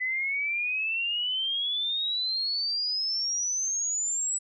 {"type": "exponential sweep", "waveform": "sine", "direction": "up", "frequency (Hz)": [2000, 7902], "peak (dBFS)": -26, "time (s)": [0, 4.39], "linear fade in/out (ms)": 20, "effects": []}